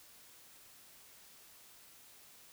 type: silence
effects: white hiss -59 dBFS RMS until 2.52 s